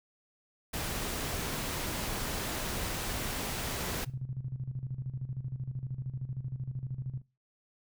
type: noise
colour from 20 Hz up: pink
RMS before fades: -35 dBFS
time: 0.73-4.05 s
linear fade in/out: 10 ms
type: tone with tremolo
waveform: sine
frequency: 130 Hz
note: C3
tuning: 11 cents flat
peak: -32 dBFS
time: 4.06-7.22 s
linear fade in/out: 20 ms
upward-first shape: square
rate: 13 Hz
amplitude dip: 75%
effects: noise-tail reverb RT60 0.3 s tail -21 dB re dry